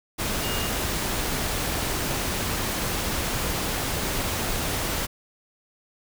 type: tone in noise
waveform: sine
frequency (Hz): 2838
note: F7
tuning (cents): +27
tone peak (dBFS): -34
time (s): 0.42-0.7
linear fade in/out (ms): 20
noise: pink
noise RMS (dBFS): -27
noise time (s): 0.18-5.07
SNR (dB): -10
effects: none